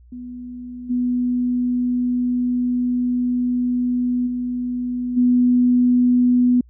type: tone with level steps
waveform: sine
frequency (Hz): 247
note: B3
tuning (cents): 0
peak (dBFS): -30 / -17 / -21 / -12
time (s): 0.12-6.61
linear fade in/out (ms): 5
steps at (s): 0.89 / 4.26 / 5.16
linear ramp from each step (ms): 20
effects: added 60 Hz sine -45 dBFS peak until 6.69 s